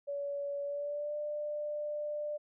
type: tone with pitch glide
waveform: sine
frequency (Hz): 568 to 594.9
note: C#5 to D5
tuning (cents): +42 to +22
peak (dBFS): -34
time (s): 0.07-2.38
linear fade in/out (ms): 20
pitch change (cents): +80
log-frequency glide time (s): 0.63-1.15
effects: none